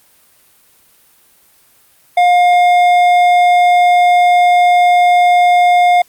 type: tone with hard clipping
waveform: triangle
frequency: 711 Hz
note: F5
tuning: 31 cents sharp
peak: -8 dBFS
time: 2.17-6.02 s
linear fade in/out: 5 ms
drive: 12 dB
effects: white hiss -50 dBFS RMS until 6.08 s + Opus 32 kbps